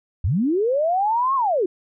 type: linear two-way sweep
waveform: sine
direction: up then down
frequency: 66.9 to 1108.7 to 332.5 Hz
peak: -17 dBFS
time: 0.24-1.66 s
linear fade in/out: 5 ms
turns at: 1.35 s
effects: none